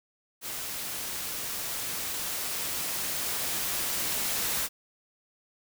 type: noise with level ramp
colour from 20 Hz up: white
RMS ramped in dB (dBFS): -36 to -29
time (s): 0.41-4.69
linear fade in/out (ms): 50
effects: none